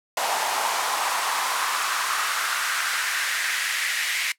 pink noise with high-pass filter sweep, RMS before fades -25 dBFS, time 0.17-4.32 s, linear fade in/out 2 ms, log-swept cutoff 760 to 2100 Hz, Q 2.7, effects noise-tail reverb RT60 0.1 s tail -19 dB re dry + low-pass 12000 Hz 12 dB/octave

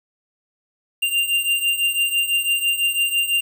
square beating tone pair, 2786 / 2792 Hz, F7 / F7, -5 / -1 cents, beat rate 6 Hz, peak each -20 / -24 dBFS, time 1.02-3.41 s, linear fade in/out 10 ms, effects 8-bit

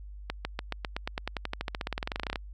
accelerating click train, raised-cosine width 0.3 ms, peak -15 dBFS, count 29, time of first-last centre 0.3-2.358 s, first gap 150 ms, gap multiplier 0.94, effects added 50 Hz sine -41 dBFS peak until 2.53 s

